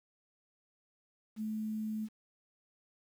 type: tone with quantisation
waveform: sine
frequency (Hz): 216.7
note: A3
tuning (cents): -26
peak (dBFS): -34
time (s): 1.36-2.09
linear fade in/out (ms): 50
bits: 10
effects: none